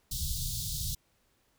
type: band-stop noise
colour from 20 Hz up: pink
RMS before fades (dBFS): -34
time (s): 0.11-0.95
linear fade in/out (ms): 5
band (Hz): 160 to 3600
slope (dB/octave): 48
effects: pink hiss -71 dBFS RMS until 1.58 s